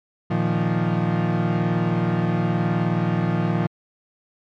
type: chord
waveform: 35% pulse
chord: Bb suspended fourth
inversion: none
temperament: equal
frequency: 116.54 / 155.56 / 174.61 Hz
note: Bb2 / Eb3 / F3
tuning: 0 / 0 / 0 cents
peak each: -23 / -23 / -20 dBFS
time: 0.3-3.67 s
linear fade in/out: 10 ms
effects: low-pass 2000 Hz 12 dB/octave + MP3 64 kbps